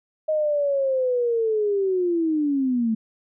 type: linear sweep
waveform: sine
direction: down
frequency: 627 to 216.9 Hz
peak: -19 dBFS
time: 0.28-2.95 s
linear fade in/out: 10 ms
effects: none